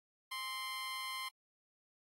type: tone with amplitude modulation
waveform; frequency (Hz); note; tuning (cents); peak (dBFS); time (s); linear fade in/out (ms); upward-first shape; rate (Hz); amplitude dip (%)
15% pulse; 1046.5; C6; 0; -31; 0.31-1.29; 10; sine; 225; 45
effects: AAC 48 kbps